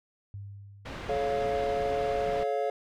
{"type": "tone with exponential decay", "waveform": "sine", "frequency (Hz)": 100, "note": "G2", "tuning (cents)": 35, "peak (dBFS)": -36, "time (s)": [0.34, 1.82], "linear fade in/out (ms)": 0, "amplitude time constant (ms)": 320}
{"type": "low-pass noise", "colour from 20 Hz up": "pink", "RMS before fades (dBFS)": -39, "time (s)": [0.85, 2.44], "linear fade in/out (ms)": 10, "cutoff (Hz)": 3000, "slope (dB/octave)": 12}
{"type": "chord", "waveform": "triangle", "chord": "A augmented", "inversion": "none", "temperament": "equal with one note detuned", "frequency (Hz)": [430.9, 554.4, 698.5], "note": ["A4", "C#5", "E#5"], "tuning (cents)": [-36, 0, 0], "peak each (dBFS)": -29, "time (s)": [1.09, 2.7], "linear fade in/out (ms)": 2}
{"effects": []}